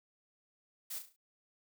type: noise with echo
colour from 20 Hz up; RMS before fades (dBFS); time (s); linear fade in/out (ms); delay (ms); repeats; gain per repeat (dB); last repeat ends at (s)
blue; -41; 0.9-0.99; 10; 35; 5; -7; 1.165
effects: none